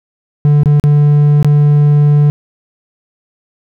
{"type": "tone with dropouts", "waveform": "triangle", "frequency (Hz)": 146.83, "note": "D3", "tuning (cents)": 0, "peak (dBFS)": -3, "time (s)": [0.45, 2.3], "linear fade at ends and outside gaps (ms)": 0, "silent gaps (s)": [[0.634, 0.658], [0.798, 0.839], [1.428, 1.446]], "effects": []}